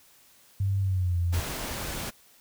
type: tone with pitch glide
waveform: sine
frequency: 97.9 to 86.72 Hz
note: G2 to F2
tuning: -2 to -12 cents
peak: -23 dBFS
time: 0.6-1.4 s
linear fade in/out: 5 ms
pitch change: -210 cents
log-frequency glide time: 0.8-1.18 s
type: noise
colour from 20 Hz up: pink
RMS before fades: -34 dBFS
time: 1.32-2.11 s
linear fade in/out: 20 ms
effects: white hiss -58 dBFS RMS until 2.4 s